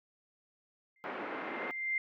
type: tone with exponential growth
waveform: sine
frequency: 2093 Hz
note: C7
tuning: in tune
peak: -28 dBFS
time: 0.96-1.98 s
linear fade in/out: 2 ms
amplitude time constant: 220 ms
type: band-pass noise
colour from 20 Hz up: pink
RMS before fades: -40 dBFS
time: 1.04-1.71 s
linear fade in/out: 0 ms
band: 270 to 2200 Hz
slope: 24 dB/octave
effects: none